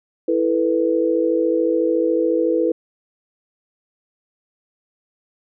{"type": "chord", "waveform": "sine", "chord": "E suspended fourth", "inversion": "none", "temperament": "equal", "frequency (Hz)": [329.6, 440, 493.9], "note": ["E4", "A4", "B4"], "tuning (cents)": [0, 0, 0], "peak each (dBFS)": [-19, -22, -19], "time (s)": [0.28, 2.72], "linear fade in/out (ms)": 5, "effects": []}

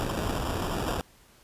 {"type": "noise with sample-and-hold", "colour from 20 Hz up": "pink", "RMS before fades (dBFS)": -30, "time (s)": [0, 1.01], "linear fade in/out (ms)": 0, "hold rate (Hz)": 2100, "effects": ["pink hiss -58 dBFS RMS until 1.43 s", "resampled to 32000 Hz"]}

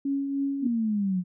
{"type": "tone with tremolo", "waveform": "sine", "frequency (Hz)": 277.2, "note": "C#4", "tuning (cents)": 0, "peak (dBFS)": -23, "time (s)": [0.05, 0.67], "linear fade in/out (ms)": 5, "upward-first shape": "triangle", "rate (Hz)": 3.3, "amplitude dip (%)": 45}
{"type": "linear sweep", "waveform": "sine", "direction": "down", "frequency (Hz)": [246.9, 176.2], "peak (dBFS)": -23, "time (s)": [0.61, 1.24], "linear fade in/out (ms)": 50}
{"effects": []}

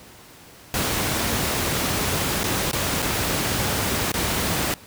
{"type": "noise with dropouts", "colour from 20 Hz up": "pink", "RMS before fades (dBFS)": -23, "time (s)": [0.74, 4.74], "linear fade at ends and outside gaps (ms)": 1, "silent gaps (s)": [[2.434, 2.44], [2.713, 2.731], [3.021, 3.025], [4.118, 4.14]], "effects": ["pink hiss -46 dBFS RMS until 4.86 s", "high-pass 60 Hz 12 dB/octave"]}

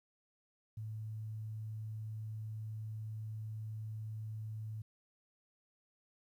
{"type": "tone", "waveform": "sine", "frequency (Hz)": 109, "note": "A2", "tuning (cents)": -16, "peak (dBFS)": -40, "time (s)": [0.77, 4.82], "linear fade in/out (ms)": 5, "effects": ["12-bit"]}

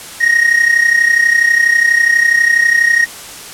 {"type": "tone with amplitude modulation", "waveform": "triangle", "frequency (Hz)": 1872, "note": "A#6", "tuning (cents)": 7, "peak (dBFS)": -3, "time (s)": [0.2, 3.06], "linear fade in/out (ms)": 20, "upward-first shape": "sine", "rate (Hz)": 32.2, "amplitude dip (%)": 70, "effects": ["white hiss -30 dBFS RMS until 3.53 s", "low-pass 11000 Hz 12 dB/octave"]}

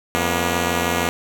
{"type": "tone pair together", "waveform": "5% pulse", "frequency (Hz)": [86.4, 239.9], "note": ["F2", "A#3"], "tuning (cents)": [-18, 50], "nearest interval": "octave + tritone", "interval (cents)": 1768, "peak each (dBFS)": -10, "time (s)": [0.15, 1.09], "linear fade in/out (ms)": 0, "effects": []}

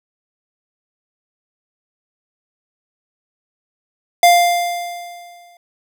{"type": "tone with exponential decay", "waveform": "square", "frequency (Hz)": 698.5, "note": "F5", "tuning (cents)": 0, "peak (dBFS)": -6, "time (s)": [4.23, 5.57], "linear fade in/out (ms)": 2, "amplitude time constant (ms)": 290, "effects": []}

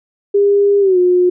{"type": "tone with pitch glide", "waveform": "sine", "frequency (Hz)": [403.6, 359.6], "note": ["G#4", "F#4"], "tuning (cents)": [-49, -49], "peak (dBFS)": -8, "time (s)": [0.34, 1.3], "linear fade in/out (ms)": 10, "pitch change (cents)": -200, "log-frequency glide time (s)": [0.8, 0.98], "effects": []}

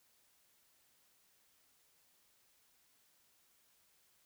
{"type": "silence", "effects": ["white hiss -72 dBFS RMS until 4.25 s"]}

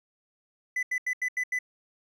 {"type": "tone bursts", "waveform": "triangle", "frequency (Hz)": 2000, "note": "B6", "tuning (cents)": 21, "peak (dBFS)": -24, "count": 6, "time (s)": [0.76, 1.589], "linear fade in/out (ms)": 5, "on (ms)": 69, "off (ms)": 83, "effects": []}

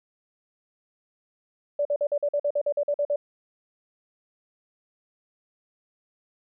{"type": "tone bursts", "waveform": "sine", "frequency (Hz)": 580, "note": "D5", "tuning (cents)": -22, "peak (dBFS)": -21, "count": 13, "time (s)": [1.79, 3.16], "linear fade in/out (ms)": 5, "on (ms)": 62, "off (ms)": 47, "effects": []}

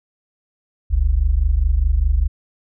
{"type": "tone pair together", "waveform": "sine", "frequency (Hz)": [44.41, 69.3], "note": ["F1", "C#2"], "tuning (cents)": [30, 0], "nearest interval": "minor sixth", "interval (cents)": 770, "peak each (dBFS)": -16, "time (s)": [0.9, 2.28], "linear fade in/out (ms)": 20, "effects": []}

